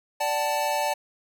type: chord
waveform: square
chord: D major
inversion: none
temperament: equal with one note detuned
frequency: 587.3 / 756.4 / 880 Hz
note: D5 / F#5 / A5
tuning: 0 / +38 / 0 cents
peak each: -29 / -31 / -27 dBFS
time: 0.2-0.94 s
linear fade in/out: 10 ms
effects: none